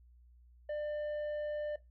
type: tone with tanh clipping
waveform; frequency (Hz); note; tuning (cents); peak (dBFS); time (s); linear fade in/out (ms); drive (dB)
sine; 597; D5; +28; -36; 0.69-1.76; 5; 6
effects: noise-tail reverb RT60 0.2 s tail -18 dB re dry + added 60 Hz sine -58 dBFS peak until 1.9 s